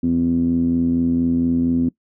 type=tone with low-pass filter; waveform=10% pulse; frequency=84.3 Hz; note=E2; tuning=39 cents sharp; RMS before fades=-18 dBFS; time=0.03-1.89 s; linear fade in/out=5 ms; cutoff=250 Hz; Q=6.5; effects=noise-tail reverb RT60 0.1 s tail -21 dB re dry